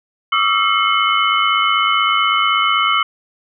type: tone cluster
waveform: sine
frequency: 1145 / 1254 / 1350 / 2158 / 3011 Hz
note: D6 / D#6 / E6 / C#7 / F#7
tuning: -44 / +13 / +41 / -47 / +30 cents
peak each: -19 dBFS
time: 0.32-3.03 s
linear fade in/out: 5 ms
effects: none